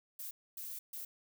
violet noise bursts at uneven times, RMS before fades -44 dBFS, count 3, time 0.19-0.31 / 0.57-0.79 / 0.93-1.05 s, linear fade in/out 5 ms, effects none

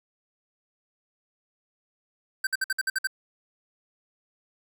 square tone bursts, 1553 Hz, G6, 17 cents flat, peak -24 dBFS, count 8, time 2.44-3.072 s, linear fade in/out 5 ms, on 30 ms, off 56 ms, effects none

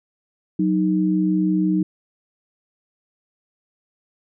sine tone pair together, 184.98 / 311.1 Hz, F#3 / D#4, 0 / 0 cents, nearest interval major sixth, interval 900 cents, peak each -19 dBFS, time 0.59-1.83 s, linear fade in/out 5 ms, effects none

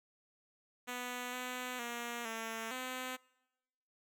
5% pulse tone with pitch steps, 247.3 / 250.8 / 237.4 / 224.9 / 255.8 Hz, B3 / B3 / A#3 / A3 / C4, +3 / +27 / +32 / +38 / -39 cents, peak -28 dBFS, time 0.87-3.17 s, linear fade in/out 20 ms, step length 460 ms, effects noise-tail reverb RT60 1.0 s tail -25 dB re dry

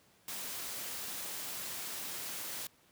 white noise, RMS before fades -41 dBFS, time 0.28-2.67 s, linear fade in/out 2 ms, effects pink hiss -66 dBFS RMS until 2.91 s + high-pass 100 Hz 12 dB/octave

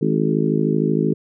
harmonic tone with a mistuned harmonic, 53 Hz, G#1, 36 cents sharp, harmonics 3 / 4 / 5 / 6 / 7 / 8, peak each -21 / -22 / -23 / -24 / -24 / -25 dBFS, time 0.01-1.14 s, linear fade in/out 10 ms, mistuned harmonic 8, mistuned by +21 cents, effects none

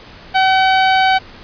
sawtooth tone, 760 Hz, F#5, 46 cents sharp, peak -6 dBFS, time 0.34-1.19 s, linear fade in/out 20 ms, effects pink hiss -38 dBFS RMS until 1.43 s + resampled to 11025 Hz

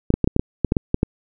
clicks, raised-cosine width 3 ms, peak -3 dBFS, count 11, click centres 0.104 / 0.14 / 0.243 / 0.275 / 0.364 / 0.395 / 0.647 / 0.721 / 0.768 / 0.944 / 1.031 s, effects none

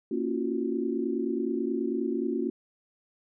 sine chord, Gb major seventh, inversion first, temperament equal with one note detuned, 233.1 / 277.2 / 340.7 / 370 Hz, Bb3 / Db4 / F4 / Gb4, 0 / 0 / -43 / 0 cents, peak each -32 dBFS, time 0.11-2.5 s, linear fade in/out 5 ms, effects none

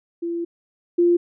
sine tone pair in turn, 340 / 347.1 Hz, F4 / F4, -46 / -11 cents, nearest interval unison, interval 35 cents, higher second, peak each -23 / -13 dBFS, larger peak second, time 0.22-0.45 / 0.98-1.17 s, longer first, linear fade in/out 10 ms, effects none

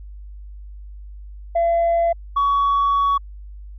sine tone pair in turn, 678 / 1125.2 Hz, E5 / C#6, +49 / +26 cents, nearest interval major sixth, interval 877 cents, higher second, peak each -13 dBFS, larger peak neither, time 1.55-2.13 / 2.36-3.18 s, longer second, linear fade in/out 10 ms, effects tanh soft clip ceiling -13 dBFS + added 50 Hz sine -34 dBFS peak until 3.78 s

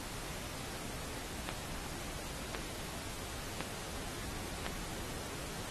click train, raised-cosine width 0.3 ms, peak -19 dBFS, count 4, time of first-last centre 1.49-4.665 s, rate 0.945 Hz, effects pink hiss -44 dBFS RMS until 5.7 s + AAC 32 kbps

